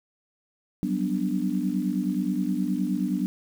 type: chord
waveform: sine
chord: G major seventh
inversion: third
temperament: equal with one note detuned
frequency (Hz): 185 / 194.53 / 246.9 / 293.7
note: F#3 / G3 / B3 / D4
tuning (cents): 0 / -13 / 0 / 0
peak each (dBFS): -29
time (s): 0.83-3.26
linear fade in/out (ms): 0
effects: 8-bit